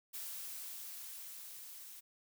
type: noise with level ramp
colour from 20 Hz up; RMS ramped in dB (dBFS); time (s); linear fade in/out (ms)
blue; -44 to -52; 0.13-2.01; 20
effects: none